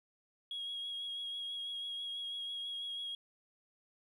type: tone with vibrato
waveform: sine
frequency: 3300 Hz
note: G#7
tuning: 12 cents flat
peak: -37 dBFS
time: 0.51-3.15 s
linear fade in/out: 2 ms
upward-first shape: sine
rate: 6.1 Hz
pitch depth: 19 cents each way
effects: tanh soft clip ceiling -35 dBFS + 12-bit